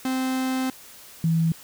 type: tone pair in turn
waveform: 45% pulse / sine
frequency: 260 / 163.79 Hz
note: C4 / E3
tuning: -11 / -11 cents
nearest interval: minor sixth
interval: 800 cents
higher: first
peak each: -23 / -18 dBFS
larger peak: second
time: 0.05-0.7 / 1.24-1.52 s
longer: first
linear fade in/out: 2 ms
effects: white hiss -46 dBFS RMS until 1.63 s